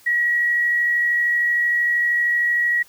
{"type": "tone with amplitude modulation", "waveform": "sine", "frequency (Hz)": 1914, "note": "A#6", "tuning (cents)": 45, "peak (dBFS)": -15, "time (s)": [0.06, 2.83], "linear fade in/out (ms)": 10, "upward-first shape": "sine", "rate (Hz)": 73, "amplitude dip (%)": 25, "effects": ["white hiss -51 dBFS RMS until 2.88 s"]}